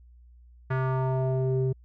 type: tone with low-pass filter sweep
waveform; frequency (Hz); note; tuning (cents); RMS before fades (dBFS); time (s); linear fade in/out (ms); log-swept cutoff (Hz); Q
square; 130.81; C3; 0; -26; 0.7-1.73; 10; 1600 to 320; 2.4
effects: added 60 Hz sine -50 dBFS peak until 1.84 s